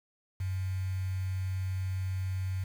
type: tone with quantisation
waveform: sine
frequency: 93.9 Hz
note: F#2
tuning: 26 cents sharp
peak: -30 dBFS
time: 0.4-2.64 s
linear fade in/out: 5 ms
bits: 8
effects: none